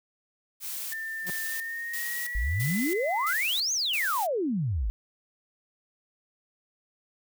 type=noise with tremolo; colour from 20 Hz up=blue; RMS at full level=-35 dBFS; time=0.6-4.28 s; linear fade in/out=50 ms; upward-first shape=square; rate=1.5 Hz; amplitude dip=80%
type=tone with pitch glide; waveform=sine; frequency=1790 to 2033 Hz; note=A6 to B6; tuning=+29 to +50 cents; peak=-32 dBFS; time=0.92-3.33 s; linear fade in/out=2 ms; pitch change=+221 cents; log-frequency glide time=1.44-2.88 s
type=tone with exponential growth; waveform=sawtooth; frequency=180 Hz; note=F#3; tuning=47 cents flat; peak=-30 dBFS; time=1.22-1.3 s; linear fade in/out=0 ms; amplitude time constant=17 ms
type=exponential two-way sweep; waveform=sine; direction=up then down; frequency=46.25 to 6650 to 46.25 Hz; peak=-25 dBFS; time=2.35-4.9 s; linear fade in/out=0 ms; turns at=3.73 s
effects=none